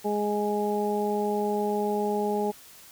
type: harmonic tone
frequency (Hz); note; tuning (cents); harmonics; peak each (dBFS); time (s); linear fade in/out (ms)
207.7; G#3; 0; 1 / 2 / 3 / 4; -30 / -27 / -35 / -30; 0.04-2.52; 20
effects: white hiss -50 dBFS RMS until 2.91 s